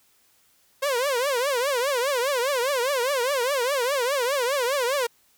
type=tone with vibrato; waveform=sawtooth; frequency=523.3 Hz; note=C5; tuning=in tune; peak=-18 dBFS; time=0.82-5.07 s; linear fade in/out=10 ms; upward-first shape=triangle; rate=4.9 Hz; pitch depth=220 cents each way; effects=white hiss -62 dBFS RMS until 5.37 s